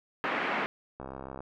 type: band-pass noise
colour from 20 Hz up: white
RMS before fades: -31 dBFS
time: 0.24-0.66 s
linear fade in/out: 0 ms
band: 180 to 2200 Hz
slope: 24 dB/octave
type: click train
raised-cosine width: 1 ms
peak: -26 dBFS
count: 28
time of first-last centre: 1-1.405 s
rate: 66.6 Hz
effects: none